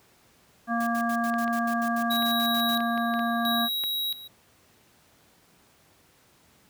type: harmonic tone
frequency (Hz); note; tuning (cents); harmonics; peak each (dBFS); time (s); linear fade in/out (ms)
233.1; A#3; 0; 1 / 3 / 5 / 7; -27 / -29 / -31 / -32; 0.67-3.69; 50
type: noise bursts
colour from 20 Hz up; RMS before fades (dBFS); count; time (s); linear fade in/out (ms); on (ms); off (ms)
white; -42; 14; 0.8-2.754; 5; 69; 76
type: clicks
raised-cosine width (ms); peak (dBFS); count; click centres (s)
0.3; -22; 8; 1.34 / 1.479 / 2.224 / 2.805 / 2.977 / 3.139 / 3.193 / 3.838
type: tone with tremolo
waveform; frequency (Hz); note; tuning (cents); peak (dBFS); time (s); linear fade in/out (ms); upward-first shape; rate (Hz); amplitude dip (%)
square; 3849; B7; -45; -27; 2.1-4.28; 10; square; 0.74; 80
effects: pink hiss -60 dBFS RMS until 6.69 s + high-pass 80 Hz 12 dB/octave